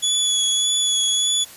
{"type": "tone with vibrato", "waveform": "25% pulse", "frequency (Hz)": 3401, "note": "G#7", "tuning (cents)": 40, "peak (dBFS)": -13, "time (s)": [0.02, 1.45], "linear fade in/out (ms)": 20, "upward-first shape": "sine", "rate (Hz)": 1.7, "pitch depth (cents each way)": 19, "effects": ["white hiss -42 dBFS RMS until 1.56 s", "resampled to 32000 Hz"]}